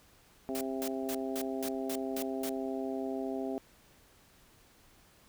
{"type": "harmonic tone", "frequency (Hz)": 132.8, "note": "C3", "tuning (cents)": 26, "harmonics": [2, 3, 4, 5, 6], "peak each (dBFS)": [-36, -38, -45, -40, -47], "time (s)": [0.49, 3.58], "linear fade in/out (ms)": 0}
{"type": "noise bursts", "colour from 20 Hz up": "white", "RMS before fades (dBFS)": -40, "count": 8, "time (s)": [0.55, 2.492], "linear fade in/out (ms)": 0, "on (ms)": 59, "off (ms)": 210}
{"effects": ["pink hiss -62 dBFS RMS until 5.28 s"]}